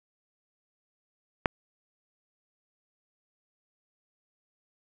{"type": "click", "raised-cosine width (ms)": 0.5, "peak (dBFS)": -7, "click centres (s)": 1.458, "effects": []}